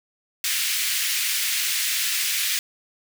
pink high-pass noise, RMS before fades -24 dBFS, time 0.44-2.59 s, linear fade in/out 2 ms, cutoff 2000 Hz, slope 24 dB/octave, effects none

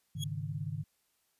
sine chord, Ab suspended fourth, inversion none, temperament equal, 103.83 / 138.59 / 155.56 Hz, Ab2 / Db3 / Eb3, 0 / 0 / 0 cents, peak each -40 / -39 / -38 dBFS, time 0.15-0.84 s, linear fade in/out 10 ms
sawtooth tone with exponential growth, 3322 Hz, G#7, in tune, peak -30 dBFS, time 0.16-0.24 s, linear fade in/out 5 ms, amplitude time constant 16 ms
effects white hiss -75 dBFS RMS until 1.39 s + resampled to 32000 Hz

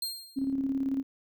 sawtooth tone with exponential decay, 4203 Hz, C8, 7 cents sharp, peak -26 dBFS, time 0.02-0.53 s, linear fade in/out 5 ms, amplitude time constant 110 ms
sine tone with tremolo, 270.2 Hz, C#4, 44 cents flat, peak -25 dBFS, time 0.36-1.03 s, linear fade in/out 20 ms, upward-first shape square, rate 18 Hz, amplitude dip 45%
effects none

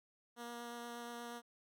10% pulse tone with vibrato, 237.5 Hz, A#3, 33 cents sharp, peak -37 dBFS, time 0.36-1.42 s, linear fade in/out 50 ms, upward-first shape sine, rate 8.4 Hz, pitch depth 9 cents each way, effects none

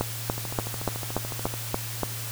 two click trains, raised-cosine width 1 ms, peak -10 / -20 dBFS, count 8 / 17, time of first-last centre 0.01-2.033 / 0.38-1.539 s, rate 3.46 / 13.8 Hz, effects added 114 Hz sine -35 dBFS peak until 2.31 s + white hiss -36 dBFS RMS until 2.31 s

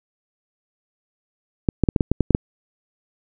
clicks, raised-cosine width 3 ms, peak -3 dBFS, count 9, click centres 1.688 / 1.837 / 1.888 / 1.962 / 2.008 / 2.116 / 2.207 / 2.307 / 2.349 s, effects none

